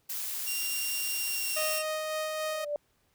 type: noise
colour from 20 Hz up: blue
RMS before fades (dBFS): -35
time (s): 0.09-1.79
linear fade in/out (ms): 10
type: tone with pitch glide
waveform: 15% pulse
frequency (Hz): 2780 to 2743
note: F7 to F7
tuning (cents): -9 to -32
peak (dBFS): -25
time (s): 0.46-1.83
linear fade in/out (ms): 20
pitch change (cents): -23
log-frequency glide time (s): 1.2-1.63
type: tone with tremolo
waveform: sawtooth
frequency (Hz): 622.3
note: D#5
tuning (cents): 0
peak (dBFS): -26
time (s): 1.56-2.65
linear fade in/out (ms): 10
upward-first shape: sine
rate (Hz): 3.6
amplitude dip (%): 25
type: tone with exponential growth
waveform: sine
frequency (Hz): 587.3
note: D5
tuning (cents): 0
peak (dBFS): -26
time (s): 2.33-2.76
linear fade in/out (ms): 1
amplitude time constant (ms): 93
effects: pink hiss -71 dBFS RMS until 3.14 s